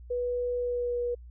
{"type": "tone with pitch glide", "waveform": "sine", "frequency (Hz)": [490, 483.5], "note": ["B4", "B4"], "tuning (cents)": [-14, -37], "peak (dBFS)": -27, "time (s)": [0.1, 1.15], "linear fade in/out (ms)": 10, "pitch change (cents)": -23, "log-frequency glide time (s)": [0.57, 0.99], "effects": ["added 60 Hz sine -44 dBFS peak until 1.3 s"]}